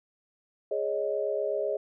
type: chord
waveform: sine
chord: Ab suspended fourth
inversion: none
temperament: equal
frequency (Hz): 415.3 / 554.4 / 622.3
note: Ab4 / Db5 / Eb5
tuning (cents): 0 / 0 / 0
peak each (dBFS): -31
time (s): 0.71-1.77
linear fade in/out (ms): 5
effects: none